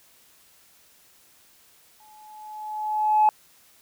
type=tone with exponential growth; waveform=sine; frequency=854 Hz; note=G#5; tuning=48 cents sharp; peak=-12 dBFS; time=2-3.29 s; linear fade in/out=1 ms; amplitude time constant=280 ms; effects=tanh soft clip ceiling -10 dBFS + white hiss -57 dBFS RMS until 3.81 s